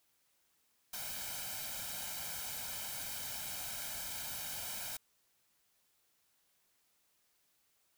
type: noise with comb filter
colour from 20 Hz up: white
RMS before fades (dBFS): -42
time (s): 0.93-4.97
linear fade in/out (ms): 5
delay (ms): 1.3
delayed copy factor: +0.7
effects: white hiss -75 dBFS RMS until 7.97 s